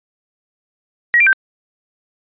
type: tone with pitch steps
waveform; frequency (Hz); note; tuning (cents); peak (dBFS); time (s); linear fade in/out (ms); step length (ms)
sine; 1905 / 2372 / 1561; A#6 / D7 / G6; +37 / +17 / -8; -8; 1.14-1.329; 0; 63
effects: resampled to 8000 Hz